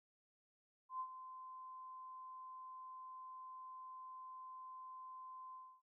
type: tone with ADSR envelope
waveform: sine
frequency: 1034 Hz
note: C6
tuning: 21 cents flat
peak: -39 dBFS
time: 0.89-5.82 s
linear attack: 110 ms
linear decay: 68 ms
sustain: -11 dB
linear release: 280 ms
effects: none